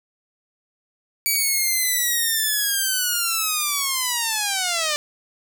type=linear sweep; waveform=5% pulse; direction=down; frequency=2300 to 586 Hz; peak=-9 dBFS; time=1.26-4.96 s; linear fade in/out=0 ms; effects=none